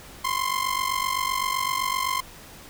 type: ring-modulated tone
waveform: sawtooth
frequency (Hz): 1049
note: C6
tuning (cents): +4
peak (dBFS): -17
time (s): 0.24-2.21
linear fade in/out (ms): 10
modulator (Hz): 23.9
effects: pink hiss -45 dBFS RMS until 2.69 s